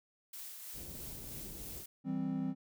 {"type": "noise with tremolo", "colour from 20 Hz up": "blue", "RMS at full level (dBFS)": -46, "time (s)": [0.33, 1.86], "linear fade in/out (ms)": 5, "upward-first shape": "sine", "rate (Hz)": 3.1, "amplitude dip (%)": 30}
{"type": "low-pass noise", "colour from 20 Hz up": "pink", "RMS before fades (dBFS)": -50, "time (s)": [0.73, 1.85], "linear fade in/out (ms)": 50, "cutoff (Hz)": 460, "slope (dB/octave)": 12}
{"type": "chord", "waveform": "triangle", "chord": "C major", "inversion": "first", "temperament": "equal", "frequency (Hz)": [164.81, 196, 261.6], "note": ["E3", "G3", "C4"], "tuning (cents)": [0, 0, 0], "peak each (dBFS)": [-38, -37, -34], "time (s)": [2.04, 2.55], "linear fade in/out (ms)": 50}
{"effects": []}